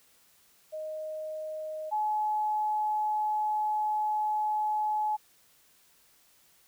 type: tone pair in turn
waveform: sine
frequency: 622.3 / 851.5 Hz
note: D#5 / G#5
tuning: 0 / +43 cents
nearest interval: perfect fourth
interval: 543 cents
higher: second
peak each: -34 / -26 dBFS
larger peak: second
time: 0.72-1.91 / 1.91-5.17 s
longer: second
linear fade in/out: 20 ms
effects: white hiss -63 dBFS RMS until 6.67 s